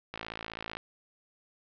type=click train; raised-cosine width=0.3 ms; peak=-21 dBFS; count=36; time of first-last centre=0.14-0.769 s; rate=55.6 Hz; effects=low-pass 5000 Hz 12 dB/octave